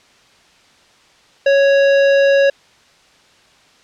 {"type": "tone with hard clipping", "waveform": "sine", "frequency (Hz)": 554.4, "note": "C#5", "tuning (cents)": 0, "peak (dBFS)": -11, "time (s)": [1.46, 2.5], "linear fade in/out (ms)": 5, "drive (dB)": 14, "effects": ["white hiss -50 dBFS RMS until 3.83 s", "low-pass 5000 Hz 12 dB/octave"]}